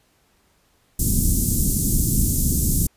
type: band-stop noise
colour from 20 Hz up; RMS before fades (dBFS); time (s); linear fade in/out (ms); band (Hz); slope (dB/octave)
pink; -19; 0.99-2.87; 5; 260 to 7200; 24
effects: pink hiss -62 dBFS RMS until 2.96 s + resampled to 32000 Hz